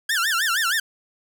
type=tone with vibrato; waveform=sawtooth; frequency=1569 Hz; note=G6; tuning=1 cent sharp; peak=-16 dBFS; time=0.09-0.8 s; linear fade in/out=5 ms; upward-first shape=sine; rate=6.4 Hz; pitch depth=270 cents each way; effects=none